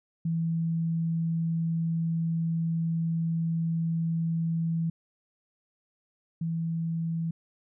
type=tone pair in turn; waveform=sine; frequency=164.81 / 164.81 Hz; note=E3 / E3; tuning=0 / 0 cents; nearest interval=unison; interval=0 cents; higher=neither; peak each=-25 / -27 dBFS; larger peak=first; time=0.25-4.9 / 6.41-7.31 s; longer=first; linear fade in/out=5 ms; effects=none